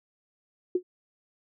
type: tone with exponential decay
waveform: sine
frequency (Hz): 362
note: F#4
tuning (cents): -38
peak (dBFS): -18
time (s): 0.75-0.83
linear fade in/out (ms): 5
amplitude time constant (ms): 16
effects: none